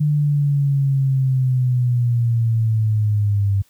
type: linear sweep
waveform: sine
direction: down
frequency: 150 to 97.9 Hz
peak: -14 dBFS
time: 0-3.62 s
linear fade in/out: 10 ms
effects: white hiss -58 dBFS RMS until 3.69 s + high-pass 60 Hz 12 dB/octave